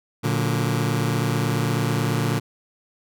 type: chord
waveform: sawtooth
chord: Bb augmented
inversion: none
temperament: just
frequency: 116.54 / 145.68 / 182.1 Hz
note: Bb2 / D3 / F#3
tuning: 0 / -14 / -27 cents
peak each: -19 / -20 / -25 dBFS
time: 0.23-2.4 s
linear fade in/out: 20 ms
effects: none